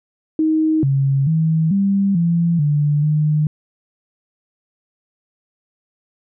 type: tone with pitch steps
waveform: sine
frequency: 314.6 / 137 / 160.2 / 197.3 / 169.3 / 147.2 / 151.9 Hz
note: D#4 / C#3 / E3 / G3 / E3 / D3 / D#3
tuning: +19 / -20 / -49 / +11 / +46 / +4 / -41 cents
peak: -13 dBFS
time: 0.39-3.47 s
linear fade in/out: 2 ms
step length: 440 ms
effects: none